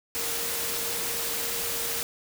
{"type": "tone in noise", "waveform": "sine", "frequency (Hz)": 466.2, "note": "A#4", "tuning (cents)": 0, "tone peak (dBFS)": -40, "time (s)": [0.15, 2.03], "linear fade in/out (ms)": 0, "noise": "white", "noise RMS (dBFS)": -30, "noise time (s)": [0.15, 2.03], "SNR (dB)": -13, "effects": []}